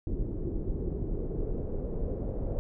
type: noise with low-pass filter sweep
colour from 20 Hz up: brown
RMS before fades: -32 dBFS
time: 0.07-2.59 s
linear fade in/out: 0 ms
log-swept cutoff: 350 to 530 Hz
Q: 3.2
effects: none